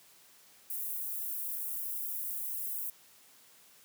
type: high-pass noise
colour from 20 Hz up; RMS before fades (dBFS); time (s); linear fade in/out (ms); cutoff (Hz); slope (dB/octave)
white; -37; 0.7-2.9; 2; 11000; 24
effects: white hiss -60 dBFS RMS until 3.84 s + high-pass 100 Hz 12 dB/octave